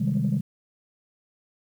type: chord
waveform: sine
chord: Ab major seventh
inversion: first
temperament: equal with one note detuned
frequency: 131.42 / 155.56 / 196 / 207.7 Hz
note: C3 / Eb3 / G3 / Ab3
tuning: +8 / 0 / 0 / 0 cents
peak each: -26 dBFS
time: 0-0.41 s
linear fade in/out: 10 ms
effects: tanh soft clip ceiling -15 dBFS + 9-bit